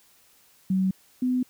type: tone pair in turn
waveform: sine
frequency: 188.9 / 252.2 Hz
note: F#3 / B3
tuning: +36 / +36 cents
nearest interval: perfect fourth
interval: 500 cents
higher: second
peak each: -20 / -21 dBFS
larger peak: first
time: 0.7-0.91 / 1.22-1.43 s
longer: neither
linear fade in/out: 5 ms
effects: white hiss -59 dBFS RMS until 1.49 s